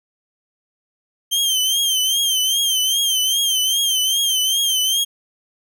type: tone with vibrato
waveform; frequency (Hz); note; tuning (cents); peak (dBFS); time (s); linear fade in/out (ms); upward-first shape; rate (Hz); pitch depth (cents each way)
sawtooth; 3136; G7; 0; -13; 1.31-5.05; 20; triangle; 2.5; 91
effects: none